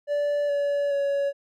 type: tone with pitch steps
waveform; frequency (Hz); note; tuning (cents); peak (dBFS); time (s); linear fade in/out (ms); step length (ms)
triangle; 581 / 571.3 / 561.9; D5 / D5 / C#5; -19 / -48 / +23; -20; 0.07-1.33; 50; 420
effects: none